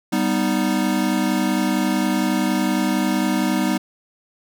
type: chord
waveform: square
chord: G augmented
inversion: none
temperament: equal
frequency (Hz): 196 / 246.9 / 311.1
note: G3 / B3 / D#4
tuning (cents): 0 / 0 / 0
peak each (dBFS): -23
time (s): 0.12-3.78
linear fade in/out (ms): 10
effects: none